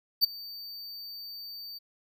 square tone with ADSR envelope, 4600 Hz, D8, 37 cents flat, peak -17 dBFS, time 0.21-1.79 s, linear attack 30 ms, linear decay 11 ms, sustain -23 dB, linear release 18 ms, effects none

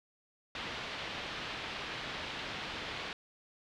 white low-pass noise, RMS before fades -41 dBFS, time 0.55-3.13 s, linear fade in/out 2 ms, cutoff 3700 Hz, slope 24 dB/octave, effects none

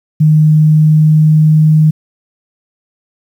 sine tone with pitch glide, 154.2 to 155.27 Hz, D#3 to D#3, -15 to -3 cents, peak -4 dBFS, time 0.2-1.91 s, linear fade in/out 10 ms, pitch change +12 cents, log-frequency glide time 0.55-1.7 s, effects 7-bit

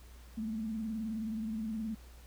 sine tone with vibrato, 220 Hz, A3, in tune, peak -34 dBFS, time 0.37-1.95 s, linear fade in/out 10 ms, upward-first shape sine, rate 19 Hz, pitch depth 68 cents each way, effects added 60 Hz sine -51 dBFS peak until 2.26 s + pink hiss -60 dBFS RMS until 2.26 s

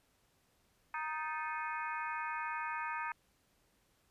harmonic tone with a mistuned harmonic, 311.1 Hz, D#4, in tune, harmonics 3 / 4 / 5 / 6 / 7 / 8, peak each -40 / -42 / -44 / -46 / -47 / -48 dBFS, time 0.94-3.12 s, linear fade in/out 2 ms, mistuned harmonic 6, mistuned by -110 cents, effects pink hiss -73 dBFS RMS until 4.1 s + resampled to 32000 Hz

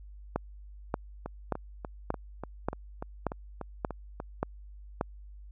two click trains, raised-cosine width 1 ms, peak -22 / -14 dBFS, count 11 / 9, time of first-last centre 1.26-4.201 / 0.36-5.011 s, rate 3.4 / 1.72 Hz, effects added 50 Hz sine -45 dBFS peak until 5.51 s

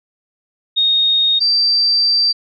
sine tone pair in turn, 3716 / 4682 Hz, A#7 / D8, -6 / -6 cents, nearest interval major third, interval 400 cents, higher second, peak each -11 dBFS, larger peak neither, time 0.76-1.4 / 1.4-2.33 s, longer second, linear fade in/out 20 ms, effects none

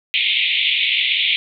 white band-pass noise, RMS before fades -18 dBFS, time 0.14-1.36 s, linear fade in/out 0 ms, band 2100 to 3700 Hz, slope 96 dB/octave, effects none

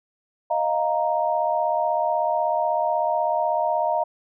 sine chord, Eb suspended second, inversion none, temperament equal, 622.3 / 698.5 / 932.3 Hz, Eb5 / F5 / Bb5, 0 / 0 / 0 cents, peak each -24 dBFS, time 0.5-4.04 s, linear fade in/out 10 ms, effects none

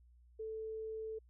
sine tone, 440 Hz, A4, in tune, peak -40 dBFS, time 0.39-1.19 s, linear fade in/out 10 ms, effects added 60 Hz sine -61 dBFS peak until 1.29 s

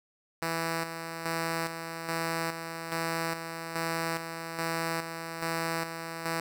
5% pulse tone with tremolo, 164.81 Hz, E3, in tune, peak -18 dBFS, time 0.42-6.4 s, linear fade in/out 2 ms, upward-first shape square, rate 1.2 Hz, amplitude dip 55%, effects none

